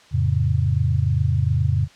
sine chord, F augmented, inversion none, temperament equal with one note detuned, 87.31 / 110 / 137.16 Hz, F2 / A2 / C#3, 0 / 0 / -18 cents, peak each -21 dBFS, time 0.11-1.88 s, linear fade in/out 50 ms, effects white hiss -50 dBFS RMS until 1.95 s + low-pass 5000 Hz 12 dB/octave

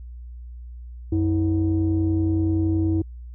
sine tone pair together, 90.54 / 322.9 Hz, F#2 / E4, -37 / -36 cents, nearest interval octave + minor seventh, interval 2201 cents, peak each -20 dBFS, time 1.12-3.02 s, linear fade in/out 5 ms, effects tanh soft clip ceiling -13 dBFS + added 60 Hz sine -35 dBFS peak until 3.34 s

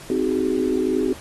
sine chord, Ab dominant seventh, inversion first, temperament just, 259.6 / 311.5 / 373.8 / 415.3 Hz, C4 / Eb4 / Gb4 / Ab4, -13 / +2 / +18 / 0 cents, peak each -24 / -25 / -22 / -26 dBFS, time 0.1-1.13 s, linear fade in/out 2 ms, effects pink hiss -41 dBFS RMS until 1.2 s + AAC 32 kbps

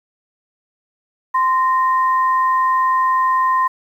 sine tone pair together, 1038 / 1849.5 Hz, C6 / A#6, -14 / -14 cents, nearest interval minor seventh, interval 1000 cents, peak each -13 / -25 dBFS, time 1.34-3.68 s, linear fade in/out 10 ms, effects 8-bit

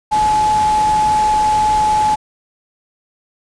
sine tone in noise, 854 Hz, G#5, 48 cents sharp, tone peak -11 dBFS, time 0.11-2.16 s, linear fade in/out 20 ms, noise pink, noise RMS -26 dBFS, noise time 0.11-2.16 s, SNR +12 dB, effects resampled to 22050 Hz

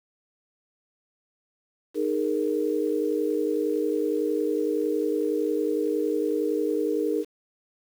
sine chord, D# suspended fourth, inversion none, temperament equal with one note detuned, 308.8 / 415.3 / 466.2 Hz, D#4 / G#4 / A#4, -13 / 0 / 0 cents, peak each -27 dBFS, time 1.94-7.25 s, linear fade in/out 50 ms, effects 8-bit

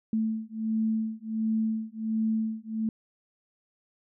sine beating tone pair, 220 / 221.4 Hz, A3 / A3, 0 / +11 cents, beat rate 1.4 Hz, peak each -29 dBFS, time 0.13-2.89 s, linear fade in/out 2 ms, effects none

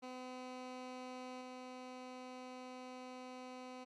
15% pulse tone with level steps, 254 Hz, B3, 49 cents sharp, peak -40 / -42 dBFS, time 0.02-3.85 s, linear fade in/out 20 ms, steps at 1.41 s, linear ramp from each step 2 ms, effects low-pass 6000 Hz 12 dB/octave + Opus 48 kbps

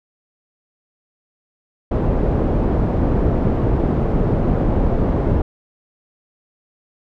pink low-pass noise, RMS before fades -17 dBFS, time 1.91-5.42 s, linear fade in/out 5 ms, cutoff 540 Hz, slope 12 dB/octave, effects none

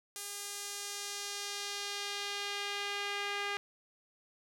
sawtooth tone with band-pass filter sweep, 405.1 Hz, G#4, 43 cents flat, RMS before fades -39 dBFS, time 0.16-3.57 s, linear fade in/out 0 ms, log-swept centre 9200 to 2200 Hz, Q 1.1, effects none

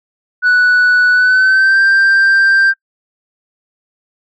sine tone with pitch glide, 1480 to 1577.1 Hz, F#6 to G6, 0 to +10 cents, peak -4 dBFS, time 0.42-2.74 s, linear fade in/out 50 ms, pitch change +110 cents, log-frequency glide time 1.12-1.81 s, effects noise-tail reverb RT60 0.1 s tail -23 dB re dry + tanh soft clip ceiling -6 dBFS

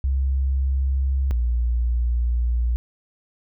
sine tone pair in turn, 66.8 / 59.51 Hz, C2 / A#1, +36 / +36 cents, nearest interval major second, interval 200 cents, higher first, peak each -18 dBFS, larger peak neither, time 0.04-1.31 / 1.31-2.76 s, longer second, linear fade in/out 0 ms, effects none

